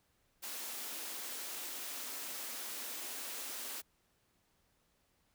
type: high-pass noise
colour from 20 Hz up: white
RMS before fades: -43 dBFS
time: 0.42-3.82 s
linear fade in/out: 20 ms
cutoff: 220 Hz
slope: 96 dB/octave
effects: pink hiss -75 dBFS RMS until 5.34 s